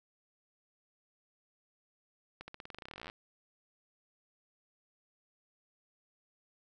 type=accelerating click train; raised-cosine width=0.3 ms; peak=-29 dBFS; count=24; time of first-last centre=2.41-3.099 s; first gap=70 ms; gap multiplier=0.91; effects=none